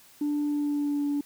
sine tone with pitch glide, 293.7 to 288 Hz, D4 to D4, 0 to -34 cents, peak -23 dBFS, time 0.21-1.21 s, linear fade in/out 5 ms, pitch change -34 cents, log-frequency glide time 0.45-1.07 s, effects tanh soft clip ceiling -22 dBFS + white hiss -55 dBFS RMS until 1.25 s

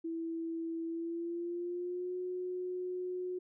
sine tone with pitch glide, 329.6 to 363.6 Hz, E4 to F#4, 0 to -30 cents, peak -35 dBFS, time 0.04-3.39 s, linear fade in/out 10 ms, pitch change +170 cents, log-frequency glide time 0.85-2.16 s, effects none

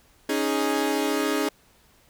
sawtooth chord, C# suspended second, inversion none, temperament equal, 277.2 / 311.1 / 415.3 Hz, C#4 / D#4 / G#4, 0 / 0 / 0 cents, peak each -23 dBFS, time 0.29-1.49 s, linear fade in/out 5 ms, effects pink hiss -59 dBFS RMS until 2.09 s

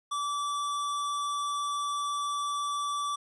square tone, 1158 Hz, D6, 25 cents flat, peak -30 dBFS, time 0.11-3.16 s, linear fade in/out 10 ms, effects resampled to 24000 Hz

